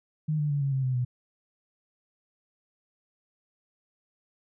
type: tone with pitch steps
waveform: sine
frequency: 154 / 148.58 / 143.36 / 138.31 / 133.45 / 128.75 / 124.22 Hz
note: D#3 / D3 / D3 / C#3 / C3 / C3 / B2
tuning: -17 / +20 / -41 / -4 / +35 / -28 / +10 cents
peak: -24 dBFS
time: 0.28-1.05 s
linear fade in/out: 10 ms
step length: 110 ms
effects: none